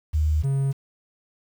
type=tone pair in turn; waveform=sine / triangle; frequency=76.8 / 136.84 Hz; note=D#2 / C#3; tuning=-22 / -22 cents; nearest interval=minor seventh; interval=1000 cents; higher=second; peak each=-18 dBFS; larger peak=neither; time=0.13-0.43 / 0.43-0.73 s; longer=neither; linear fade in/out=20 ms; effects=8-bit